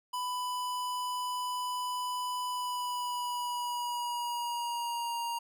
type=tone with pitch glide; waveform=square; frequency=995 to 939.2 Hz; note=B5 to A#5; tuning=+13 to +13 cents; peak=-33 dBFS; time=0.13-5.39 s; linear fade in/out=10 ms; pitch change=-100 cents; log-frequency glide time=2.48-5.18 s; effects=none